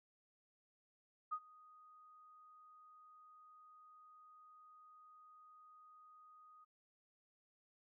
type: tone with ADSR envelope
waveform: sine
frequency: 1244.5 Hz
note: D#6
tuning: in tune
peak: -36 dBFS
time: 1.31-6.65 s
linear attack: 19 ms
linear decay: 61 ms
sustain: -24 dB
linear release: 16 ms
effects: none